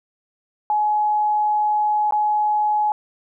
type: tone with dropouts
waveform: sine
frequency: 844 Hz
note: G#5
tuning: 28 cents sharp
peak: -16 dBFS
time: 0.7-2.92 s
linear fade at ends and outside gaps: 1 ms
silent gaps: 2.109-2.123 s
effects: none